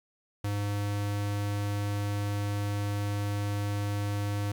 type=tone; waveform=square; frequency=102.2 Hz; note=G#2; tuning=27 cents flat; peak=-29 dBFS; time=0.44-4.52 s; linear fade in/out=5 ms; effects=10-bit